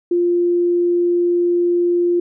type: tone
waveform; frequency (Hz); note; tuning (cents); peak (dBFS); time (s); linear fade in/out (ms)
sine; 349.2; F4; 0; -13; 0.11-2.2; 5
effects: none